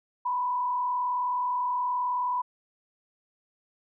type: tone with frequency modulation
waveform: sine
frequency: 989 Hz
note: B5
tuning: 2 cents sharp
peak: -25 dBFS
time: 0.25-2.42 s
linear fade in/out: 10 ms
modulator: 39 Hz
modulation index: 0.56
effects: none